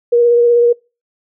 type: tone with vibrato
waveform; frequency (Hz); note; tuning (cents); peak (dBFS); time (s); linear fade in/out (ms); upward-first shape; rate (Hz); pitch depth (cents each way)
sine; 475.9; A#4; +36; -7; 0.12-0.73; 10; triangle; 16; 21
effects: noise-tail reverb RT60 0.3 s tail -25 dB re dry